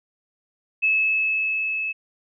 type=tone with level ramp; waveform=sine; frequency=2598 Hz; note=E7; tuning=26 cents flat; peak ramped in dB=-16 to -24 dBFS; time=0.82-1.93 s; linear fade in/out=20 ms; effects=none